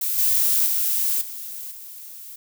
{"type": "noise with level steps", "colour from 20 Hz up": "violet", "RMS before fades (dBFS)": [-24, -19, -22, -34, -39], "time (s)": [0.01, 2.36], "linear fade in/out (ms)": 5, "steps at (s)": [0.18, 0.66, 1.21, 1.71], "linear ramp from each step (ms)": 5, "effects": []}